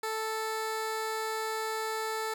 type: tone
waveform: 15% pulse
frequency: 440 Hz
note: A4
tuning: in tune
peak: -25 dBFS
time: 0.03-2.34 s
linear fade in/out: 5 ms
effects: none